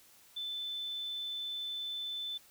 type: tone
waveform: sine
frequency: 3520 Hz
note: A7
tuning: in tune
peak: -36 dBFS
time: 0.36-2.38 s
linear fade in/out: 10 ms
effects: white hiss -61 dBFS RMS until 2.5 s